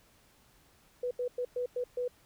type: tone bursts at uneven times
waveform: sine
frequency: 493.4 Hz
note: B4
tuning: 2 cents flat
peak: -30 dBFS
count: 6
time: 1.03-1.11 / 1.19-1.28 / 1.38-1.45 / 1.56-1.66 / 1.76-1.84 / 1.97-2.08 s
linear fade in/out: 5 ms
effects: pink hiss -64 dBFS RMS until 2.25 s